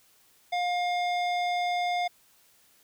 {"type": "tone with low-pass filter", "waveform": "square", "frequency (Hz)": 710, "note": "F5", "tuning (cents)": 28, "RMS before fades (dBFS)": -28, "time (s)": [0.52, 2.08], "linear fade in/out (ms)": 10, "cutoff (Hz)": 3800, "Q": 1.2, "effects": ["white hiss -62 dBFS RMS until 2.83 s"]}